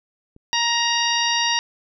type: click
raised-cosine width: 3 ms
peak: -33 dBFS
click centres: 0.364 s
type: harmonic tone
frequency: 939 Hz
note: A#5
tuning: 12 cents sharp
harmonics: 1 / 2 / 3 / 4 / 5 / 6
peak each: -24 / -25 / -24 / -26 / -27 / -26 dBFS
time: 0.53-1.59 s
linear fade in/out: 0 ms
effects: none